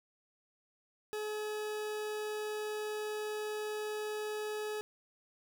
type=tone; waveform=40% pulse; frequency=425 Hz; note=G#4; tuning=40 cents sharp; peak=-35 dBFS; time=1.13-4.81 s; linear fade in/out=0 ms; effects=12-bit